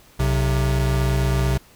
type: tone pair together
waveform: square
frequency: 62.28 / 131.2 Hz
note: B1 / C3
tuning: +15 / +5 cents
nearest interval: octave + minor second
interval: 1290 cents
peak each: -21 dBFS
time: 0.19-1.58 s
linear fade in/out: 10 ms
effects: pink hiss -51 dBFS RMS until 1.75 s